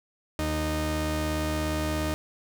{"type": "tone pair together", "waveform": "sawtooth", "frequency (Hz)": [77.1, 308.4], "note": ["D#2", "D#4"], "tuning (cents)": [-15, -15], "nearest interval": "2 octaves", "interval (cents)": 2400, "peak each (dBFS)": [-25, -24], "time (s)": [0.39, 2.14], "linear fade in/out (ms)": 0, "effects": []}